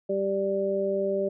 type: harmonic tone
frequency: 196 Hz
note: G3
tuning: in tune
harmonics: 1 / 2 / 3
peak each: -33 / -27 / -27 dBFS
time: 0.09-1.29 s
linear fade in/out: 10 ms
effects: none